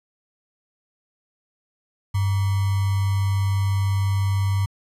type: tone with sample-and-hold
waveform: sine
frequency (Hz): 98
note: G2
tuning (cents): 0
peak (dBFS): -18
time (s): 2.14-4.66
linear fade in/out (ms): 10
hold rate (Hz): 1050
effects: resampled to 32000 Hz